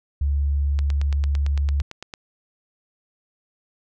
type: tone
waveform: sine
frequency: 71 Hz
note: C#2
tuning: 42 cents sharp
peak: -18 dBFS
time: 0.21-1.82 s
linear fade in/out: 5 ms
type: click train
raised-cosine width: 0.2 ms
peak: -17 dBFS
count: 13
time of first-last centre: 0.79-2.138 s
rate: 8.9 Hz
effects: none